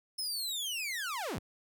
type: linear sweep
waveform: sawtooth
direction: down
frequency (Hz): 5274 to 36.71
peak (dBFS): -31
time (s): 0.18-1.39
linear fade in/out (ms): 10
effects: none